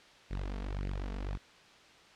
sawtooth tone with flanger, 48.05 Hz, G1, 34 cents flat, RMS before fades -37 dBFS, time 0.3-1.38 s, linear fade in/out 20 ms, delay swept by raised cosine 0.41 to 4.51 ms, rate 1.8 Hz, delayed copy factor +0.8, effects white hiss -57 dBFS RMS until 2.15 s + low-pass 4000 Hz 12 dB/octave

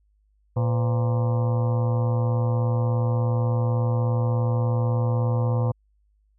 harmonic tone with a mistuned harmonic, 116.54 Hz, A#2, in tune, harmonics 1 / 2 / 3 / 4 / 5 / 6 / 7 / 8 / 9 / 10, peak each -20 / -34 / -39 / -30 / -42 / -40 / -40 / -39 / -40 / -46 dBFS, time 0.56-5.72 s, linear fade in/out 10 ms, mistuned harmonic 4, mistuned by +140 cents, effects added 51 Hz sine -61 dBFS peak until 6.38 s

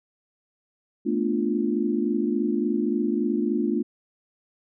sine chord, B half-diminished seventh, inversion third, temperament equal with one note detuned, 220 / 243.5 / 293.7 / 349.2 Hz, A3 / B3 / D4 / F4, 0 / -24 / 0 / 0 cents, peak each -26 / -28 / -27 / -27 dBFS, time 1.05-3.83 s, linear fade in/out 20 ms, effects none

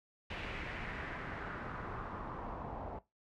pink noise with low-pass filter sweep, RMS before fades -43 dBFS, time 0.3-2.99 s, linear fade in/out 5 ms, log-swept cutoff 2600 to 800 Hz, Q 2.3, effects noise-tail reverb RT60 0.2 s tail -18 dB re dry

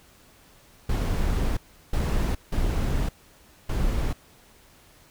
brown noise bursts at uneven times, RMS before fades -24 dBFS, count 4, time 0.89-1.57 / 1.93-2.35 / 2.52-3.09 / 3.69-4.13 s, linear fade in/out 5 ms, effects pink hiss -55 dBFS RMS until 5.1 s

